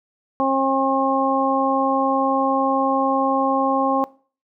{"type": "harmonic tone", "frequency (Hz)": 269, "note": "C4", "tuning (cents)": 48, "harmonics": [1, 2, 3, 4], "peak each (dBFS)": [-22, -22, -22, -22], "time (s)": [0.4, 4.04], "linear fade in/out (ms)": 0, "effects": ["noise-tail reverb RT60 0.4 s tail -21 dB re dry"]}